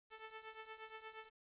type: tone with tremolo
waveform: 10% pulse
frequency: 440 Hz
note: A4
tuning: in tune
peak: -39 dBFS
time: 0.1-1.3 s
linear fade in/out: 50 ms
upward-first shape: triangle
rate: 8.5 Hz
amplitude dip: 85%
effects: resampled to 8000 Hz + 12-bit